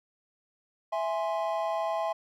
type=chord; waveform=triangle; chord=E augmented; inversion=none; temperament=equal; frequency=659.3 / 830.6 / 1046.5 Hz; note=E5 / G#5 / B#5; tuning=0 / 0 / 0 cents; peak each=-28 / -31 / -33 dBFS; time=0.92-2.13 s; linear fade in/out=10 ms; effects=none